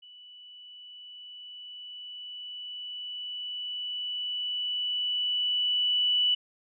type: tone with level ramp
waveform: sine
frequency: 2964 Hz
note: F#7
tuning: 2 cents sharp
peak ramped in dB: -48 to -21 dBFS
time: 0.02-6.35 s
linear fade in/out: 10 ms
effects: none